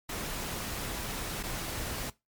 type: noise with dropouts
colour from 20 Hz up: pink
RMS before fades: -36 dBFS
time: 0.09-2.1 s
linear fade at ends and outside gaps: 5 ms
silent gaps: 1.429-1.435 s
effects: noise-tail reverb RT60 0.2 s tail -19 dB re dry + MP3 96 kbps